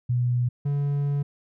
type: tone pair in turn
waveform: sine / triangle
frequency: 122.6 / 142.73 Hz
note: B2 / D3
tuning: -12 / -49 cents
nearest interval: minor third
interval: 263 cents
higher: second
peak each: -20 dBFS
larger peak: neither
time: 0.09-0.49 / 0.65-1.23 s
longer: second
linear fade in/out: 10 ms
effects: none